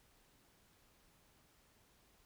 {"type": "silence", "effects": ["pink hiss -70 dBFS RMS until 2.25 s"]}